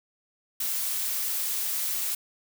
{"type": "noise", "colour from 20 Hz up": "blue", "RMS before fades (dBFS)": -29, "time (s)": [0.6, 2.15], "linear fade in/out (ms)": 5, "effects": []}